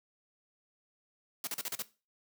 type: noise bursts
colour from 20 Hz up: white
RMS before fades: -36 dBFS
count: 6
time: 1.44-1.822 s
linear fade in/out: 2 ms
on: 32 ms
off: 38 ms
effects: noise-tail reverb RT60 0.3 s tail -17 dB re dry + high-pass 150 Hz 12 dB/octave